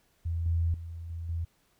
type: tone with level steps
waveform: sine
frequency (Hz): 83.6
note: E2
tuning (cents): +25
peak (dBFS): -28 / -24 / -37 / -34 / -29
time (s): 0.25-1.45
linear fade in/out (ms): 10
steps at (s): 0.46 / 0.74 / 1.1 / 1.29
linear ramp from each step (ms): 2
effects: pink hiss -69 dBFS RMS until 1.79 s